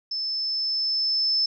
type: tone with level ramp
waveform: sine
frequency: 5260 Hz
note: E8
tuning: 5 cents flat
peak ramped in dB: -26 to -19 dBFS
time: 0.11-1.46 s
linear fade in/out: 5 ms
effects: none